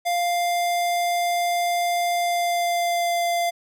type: tone with pitch glide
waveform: square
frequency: 698.5 to 691.3 Hz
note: F5 to F5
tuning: 0 to -18 cents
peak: -21 dBFS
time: 0.05-3.51 s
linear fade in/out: 20 ms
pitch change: -18 cents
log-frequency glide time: 2.12-3.23 s
effects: none